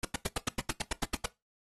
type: noise bursts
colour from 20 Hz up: pink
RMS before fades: -30 dBFS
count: 12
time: 0.03-1.26 s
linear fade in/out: 5 ms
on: 20 ms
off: 90 ms
effects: noise-tail reverb RT60 0.2 s tail -19 dB re dry + AAC 32 kbps